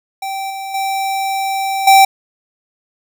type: tone with level steps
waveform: square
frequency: 778 Hz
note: G5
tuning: 13 cents flat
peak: -21 / -24 / -17 / -5 dBFS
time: 0.22-2.05 s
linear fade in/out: 5 ms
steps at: 0.5 / 0.74 / 1.87 s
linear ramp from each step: 5 ms
effects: none